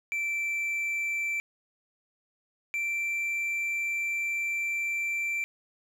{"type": "tone pair in turn", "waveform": "triangle", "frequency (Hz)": [2336, 2346], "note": ["D7", "D7"], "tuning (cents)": [-10, -2], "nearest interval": "unison", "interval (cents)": 8, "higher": "second", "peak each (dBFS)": -26, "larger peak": "neither", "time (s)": [[0.12, 1.4], [2.74, 5.44]], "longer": "second", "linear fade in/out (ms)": 0, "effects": []}